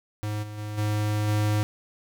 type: tone with level steps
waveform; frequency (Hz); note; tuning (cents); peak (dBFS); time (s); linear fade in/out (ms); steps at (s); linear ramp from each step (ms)
square; 105.5; G#2; +28; -28 / -36 / -32 / -24 / -22; 0.23-1.63; 0; 0.42 / 0.57 / 0.77 / 1.27; 20
effects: none